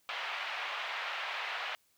white band-pass noise, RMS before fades -38 dBFS, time 0.09-1.75 s, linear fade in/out 0 ms, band 660 to 3000 Hz, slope 24 dB/octave, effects white hiss -71 dBFS RMS until 1.97 s

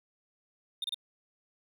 triangle tone bursts, 3641 Hz, A#7, 41 cents flat, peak -30 dBFS, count 3, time 0.82-0.944 s, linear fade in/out 2 ms, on 22 ms, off 29 ms, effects none

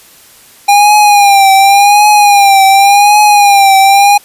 square tone with vibrato, 807 Hz, G#5, 50 cents flat, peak -3 dBFS, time 0.68-4.18 s, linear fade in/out 10 ms, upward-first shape triangle, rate 0.89 Hz, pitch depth 76 cents each way, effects white hiss -39 dBFS RMS until 4.24 s + resampled to 32000 Hz

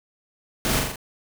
pink noise with echo, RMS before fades -24 dBFS, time 0.65-0.79 s, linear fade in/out 0 ms, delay 42 ms, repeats 4, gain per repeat -3 dB, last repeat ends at 0.958 s, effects none

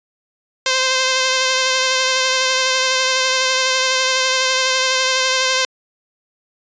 5% pulse tone with vibrato, 520 Hz, C5, 11 cents flat, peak -3 dBFS, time 0.66-5.65 s, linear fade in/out 2 ms, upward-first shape sine, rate 12 Hz, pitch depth 18 cents each way, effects resampled to 16000 Hz

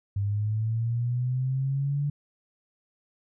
sine linear sweep, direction up, 99 to 145.6 Hz, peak -24 dBFS, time 0.16-2.1 s, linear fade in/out 5 ms, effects none

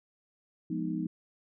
sine chord, F half-diminished seventh, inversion none, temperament equal, 174.61 / 207.7 / 246.9 / 311.1 Hz, F3 / Ab3 / Cb4 / Eb4, 0 / 0 / 0 / 0 cents, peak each -35 / -38 / -37 / -34 dBFS, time 0.7-1.07 s, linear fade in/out 5 ms, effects none

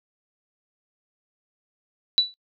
sine tone with exponential decay, 3951 Hz, B7, in tune, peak -11 dBFS, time 2.18-2.34 s, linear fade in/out 0 ms, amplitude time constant 34 ms, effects noise-tail reverb RT60 0.1 s tail -23 dB re dry

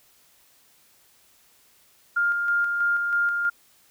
sine tone with tremolo, 1405 Hz, F6, 10 cents sharp, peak -19 dBFS, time 2.16-3.5 s, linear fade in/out 10 ms, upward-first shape square, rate 3.1 Hz, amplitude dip 35%, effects white hiss -59 dBFS RMS until 3.9 s

